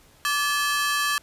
sawtooth ring-modulated tone, 1441 Hz, F#6, 46 cents flat, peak -15 dBFS, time 0.25-1.18 s, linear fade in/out 0 ms, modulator 278 Hz, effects pink hiss -55 dBFS RMS until 1.22 s + resampled to 32000 Hz

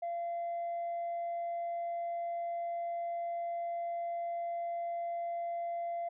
sine tone, 686 Hz, F5, 31 cents flat, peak -32 dBFS, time 0.02-6.09 s, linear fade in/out 10 ms, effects tanh soft clip ceiling -32 dBFS

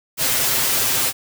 white noise with comb filter, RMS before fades -19 dBFS, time 0.17-1.13 s, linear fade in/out 50 ms, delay 7.6 ms, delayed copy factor +0.95, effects none

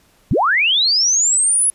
sine linear sweep, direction up, 74.1 to 10500 Hz, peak -12 dBFS, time 0.31-1.7 s, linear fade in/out 0 ms, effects pink hiss -55 dBFS RMS until 1.74 s + resampled to 32000 Hz

